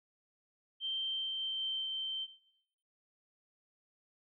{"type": "tone with pitch glide", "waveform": "sine", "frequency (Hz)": [3136, 3114], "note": ["G7", "G7"], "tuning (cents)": [0, -12], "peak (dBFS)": -34, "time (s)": [0.8, 2.28], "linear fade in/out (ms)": 50, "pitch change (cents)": -12, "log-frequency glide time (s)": [0.99, 1.85], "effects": ["noise-tail reverb RT60 0.8 s tail -19 dB re dry"]}